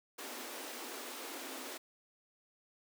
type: high-pass noise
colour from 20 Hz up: pink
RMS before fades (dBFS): -45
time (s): 0.18-1.78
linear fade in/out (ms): 10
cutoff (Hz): 240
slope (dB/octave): 96
effects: none